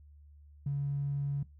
triangle tone with tanh clipping, 141.3 Hz, C#3, 34 cents sharp, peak -29 dBFS, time 0.66-1.43 s, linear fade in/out 5 ms, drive 2 dB, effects noise-tail reverb RT60 0.2 s tail -20 dB re dry + added 73 Hz sine -53 dBFS peak until 1.59 s

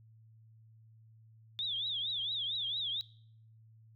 sine tone with vibrato, 3520 Hz, A7, in tune, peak -33 dBFS, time 1.59-3.01 s, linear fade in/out 0 ms, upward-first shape triangle, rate 4.4 Hz, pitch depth 200 cents each way, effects noise-tail reverb RT60 0.6 s tail -20 dB re dry + added 111 Hz sine -57 dBFS peak until 3.95 s

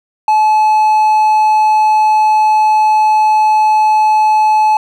triangle tone, 860 Hz, A5, 40 cents flat, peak -5 dBFS, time 0.28-4.77 s, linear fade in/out 2 ms, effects none

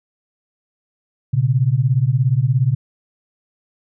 sine beating tone pair, 120 / 137 Hz, B2 / C#3, -49 / -20 cents, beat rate 17 Hz, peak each -16 / -16 dBFS, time 1.33-2.75 s, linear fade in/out 10 ms, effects none

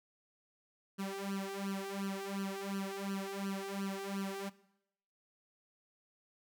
sawtooth tone with flanger, 196 Hz, G3, in tune, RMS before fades -40 dBFS, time 0.98-4.5 s, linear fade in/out 20 ms, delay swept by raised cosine 0.67 to 2.57 ms, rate 2.8 Hz, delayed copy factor +0.9, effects noise-tail reverb RT60 0.8 s tail -19 dB re dry

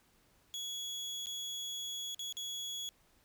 30% pulse tone with dropouts, 3360 Hz, G#7, 19 cents sharp, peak -36 dBFS, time 0.54-2.89 s, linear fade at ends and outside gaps 0 ms, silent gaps 1.259-1.269 / 2.146-2.193 / 2.325-2.369 s, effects pink hiss -69 dBFS RMS until 3.24 s

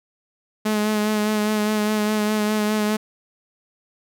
sawtooth tone with vibrato, 212.4 Hz, G#3, 39 cents sharp, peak -15 dBFS, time 0.65-2.97 s, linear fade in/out 10 ms, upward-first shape sine, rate 4.9 Hz, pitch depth 24 cents each way, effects none

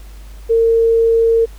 sine tone, 456.6 Hz, A#4, 36 cents flat, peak -9 dBFS, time 0.49-1.46 s, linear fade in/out 20 ms, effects added 50 Hz sine -32 dBFS peak until 1.58 s + pink hiss -46 dBFS RMS until 1.58 s

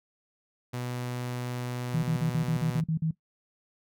sawtooth tone, 123.47 Hz, B2, in tune, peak -28 dBFS, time 0.73-2.81 s, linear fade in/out 10 ms
sine tone bursts, 160 Hz, D#3, 49 cents sharp, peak -24 dBFS, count 9, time 1.94-3.11 s, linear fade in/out 5 ms, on 90 ms, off 45 ms
effects noise-tail reverb RT60 0.1 s tail -17 dB re dry

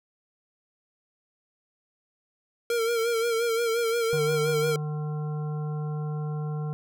square tone with vibrato, 461.8 Hz, A#4, 16 cents flat, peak -24 dBFS, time 2.7-4.76 s, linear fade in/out 2 ms, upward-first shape sine, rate 5.7 Hz, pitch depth 50 cents each way
harmonic tone, 151.1 Hz, D3, 50 cents sharp, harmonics 1 / 3 / 5 / 7 / 9, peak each -28 / -40 / -44 / -48 / -50 dBFS, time 4.13-6.73 s, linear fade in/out 0 ms
effects none

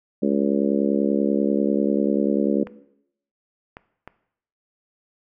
harmonic tone, 70.2 Hz, C#2, 22 cents sharp, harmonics 3 / 4 / 5 / 6 / 7 / 8, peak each -21 / -23 / -25 / -27 / -28 / -29 dBFS, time 0.22-2.64 s, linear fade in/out 10 ms
clicks, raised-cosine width 0.5 ms, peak -22 dBFS, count 3, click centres 2.671 / 3.769 / 4.076 s
effects noise-tail reverb RT60 0.7 s tail -17 dB re dry

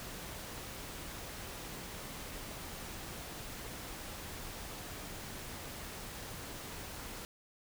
pink noise, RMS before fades -45 dBFS, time 0-7.25 s, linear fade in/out 0 ms, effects none

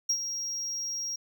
triangle tone with ADSR envelope, 5620 Hz, F8, 10 cents sharp, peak -21 dBFS, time 0.09-1.16 s, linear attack 8 ms, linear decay 71 ms, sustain -9 dB, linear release 6 ms, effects none

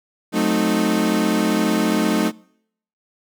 35% pulse chord, F# diminished seventh, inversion none, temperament equal with one note detuned, 185 / 220 / 262.4 / 311.1 Hz, F#3 / A3 / C4 / Eb4, 0 / 0 / +5 / 0 cents, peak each -22 / -19 / -24 / -20 dBFS, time 0.32-2.32 s, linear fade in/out 50 ms, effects noise-tail reverb RT60 0.7 s tail -25 dB re dry

